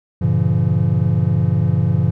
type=chord; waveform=triangle; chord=G diminished seventh; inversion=none; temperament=just; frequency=98 / 117.6 / 141.12 / 169.34 Hz; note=G2 / Bb2 / Db3 / Fb3; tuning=0 / +16 / +31 / +47 cents; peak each=-17 dBFS; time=0.21-2.11 s; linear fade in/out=10 ms; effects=none